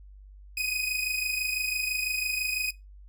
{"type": "tone pair together", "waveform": "sawtooth", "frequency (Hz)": [2489, 2515], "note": ["D#7", "D#7"], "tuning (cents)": [0, 18], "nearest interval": "unison", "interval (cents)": 18, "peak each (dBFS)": -27, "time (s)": [0.57, 2.71], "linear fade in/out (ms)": 5, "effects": ["noise-tail reverb RT60 0.2 s tail -20 dB re dry", "added 49 Hz sine -46 dBFS peak until 3.08 s"]}